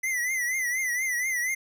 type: tone with vibrato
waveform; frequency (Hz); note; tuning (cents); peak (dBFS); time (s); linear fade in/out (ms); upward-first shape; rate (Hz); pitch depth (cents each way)
square; 2010; B6; +30; -26; 0.03-1.55; 10; triangle; 4.2; 110
effects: none